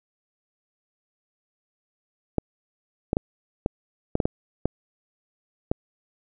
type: clicks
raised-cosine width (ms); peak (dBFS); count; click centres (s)
2; -8; 9; 2.383 / 3.131 / 3.169 / 3.661 / 4.154 / 4.202 / 4.255 / 4.656 / 5.715
effects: none